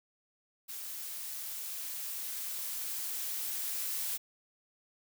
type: noise with level ramp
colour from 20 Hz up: blue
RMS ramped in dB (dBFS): -42 to -35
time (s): 0.68-4.18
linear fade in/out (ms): 20
effects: none